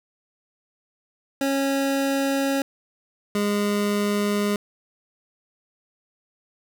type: tone pair in turn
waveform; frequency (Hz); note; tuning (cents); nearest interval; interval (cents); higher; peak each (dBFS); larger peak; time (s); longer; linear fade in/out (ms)
25% pulse; 274.3 / 205.5; C#4 / G#3; -18 / -18; perfect fourth; 500; first; -17; neither; 1.41-2.62 / 3.35-4.56; neither; 2
effects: none